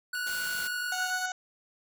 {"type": "tone with pitch glide", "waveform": "square", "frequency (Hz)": [1480, 1471.5], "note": ["F#6", "F#6"], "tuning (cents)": [0, -10], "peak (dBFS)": -32, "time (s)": [0.13, 1.26], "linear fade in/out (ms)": 5, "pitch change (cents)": -10, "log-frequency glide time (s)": [0.29, 0.77]}
{"type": "tone", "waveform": "20% pulse", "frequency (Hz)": 1422, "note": "F6", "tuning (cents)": 31, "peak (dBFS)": -34, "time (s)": [0.15, 1.1], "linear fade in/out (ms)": 0}
{"type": "noise", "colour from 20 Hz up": "white", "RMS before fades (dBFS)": -40, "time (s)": [0.26, 0.68], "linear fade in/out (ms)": 10}
{"type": "harmonic tone", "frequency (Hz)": 740, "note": "F#5", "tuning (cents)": 0, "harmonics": [1, 2, 3, 4, 5, 6, 7, 8, 9, 10], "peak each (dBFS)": [-35, -36, -49, -46, -47, -51, -53, -45, -43, -50], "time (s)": [0.92, 1.32], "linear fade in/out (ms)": 2}
{"effects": []}